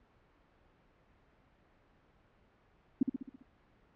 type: tone with echo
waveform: sine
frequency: 262.8 Hz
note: C4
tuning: 8 cents sharp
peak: -22 dBFS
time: 3.01-3.03 s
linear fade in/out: 5 ms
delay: 66 ms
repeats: 6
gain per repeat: -5 dB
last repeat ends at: 3.426 s
effects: pink hiss -67 dBFS RMS until 3.95 s + low-pass 2000 Hz 12 dB/octave